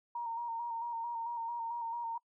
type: tone with vibrato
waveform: sine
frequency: 932.3 Hz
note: A#5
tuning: in tune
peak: -35 dBFS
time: 0.15-2.18 s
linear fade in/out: 5 ms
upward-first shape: square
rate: 4.5 Hz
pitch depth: 29 cents each way
effects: noise-tail reverb RT60 0.1 s tail -25 dB re dry